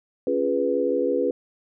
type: chord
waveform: sine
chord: C# dominant seventh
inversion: none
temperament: equal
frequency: 277.2 / 349.2 / 415.3 / 493.9 Hz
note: C#4 / E#4 / G#4 / B4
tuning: 0 / 0 / 0 / 0 cents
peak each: -27 / -28 / -26 / -23 dBFS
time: 0.27-1.31 s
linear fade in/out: 2 ms
effects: none